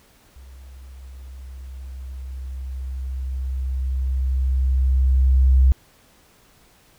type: tone with level ramp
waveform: sine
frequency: 65.2 Hz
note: C2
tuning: 5 cents flat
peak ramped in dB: -40 to -10 dBFS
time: 0.36-5.72 s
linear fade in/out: 0 ms
effects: pink hiss -55 dBFS RMS until 6.98 s